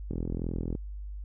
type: click train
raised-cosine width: 3 ms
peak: -20 dBFS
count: 28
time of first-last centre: 0.11-0.751 s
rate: 42.1 Hz
effects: added 50 Hz sine -36 dBFS peak until 1.24 s